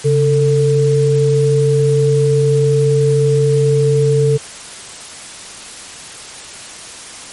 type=tone pair together; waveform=sine; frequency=138.59 / 444.6 Hz; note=C#3 / A4; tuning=0 / +18 cents; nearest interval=octave + minor sixth; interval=2018 cents; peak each=-12 dBFS; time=0.04-4.38 s; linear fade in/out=20 ms; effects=white hiss -32 dBFS RMS until 7.32 s + MP3 48 kbps